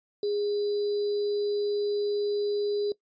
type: tone with sample-and-hold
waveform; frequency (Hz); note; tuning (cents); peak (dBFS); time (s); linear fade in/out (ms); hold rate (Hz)
sine; 411.1; G#4; -18; -25; 0.23-2.92; 2; 4410
effects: noise-tail reverb RT60 0.1 s tail -20 dB re dry + resampled to 16000 Hz